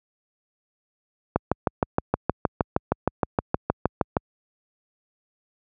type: click train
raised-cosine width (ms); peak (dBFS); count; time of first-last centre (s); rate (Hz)
1; -5; 19; 1.36-4.168; 6.41
effects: high-pass 60 Hz 12 dB/octave